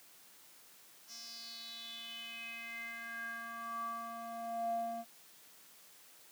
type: tone with band-pass filter sweep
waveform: square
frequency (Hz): 231.2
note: A#3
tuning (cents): -14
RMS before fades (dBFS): -43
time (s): 1.07-5.05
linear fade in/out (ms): 50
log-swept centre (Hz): 5700 to 570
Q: 6.7
effects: white hiss -60 dBFS RMS until 6.31 s + high-pass 150 Hz 12 dB/octave